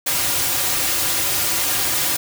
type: noise with comb filter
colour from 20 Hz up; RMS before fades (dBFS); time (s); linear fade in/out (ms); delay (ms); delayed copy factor
white; -20; 0.06-2.17; 10; 4.6; -0.7
effects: none